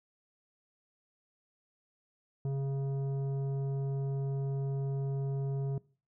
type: tone with tanh clipping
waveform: triangle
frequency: 137.2 Hz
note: C#3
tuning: 17 cents flat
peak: -32 dBFS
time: 2.45-5.78 s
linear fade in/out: 2 ms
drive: 14 dB
effects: noise-tail reverb RT60 0.4 s tail -22 dB re dry